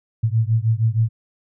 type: beating tone pair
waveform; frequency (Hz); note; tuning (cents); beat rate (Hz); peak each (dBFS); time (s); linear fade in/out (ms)
sine; 109.6 / 116; A2 / A#2; -6 / -8; 6.4; -18 / -19; 0.23-1.09; 10
effects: none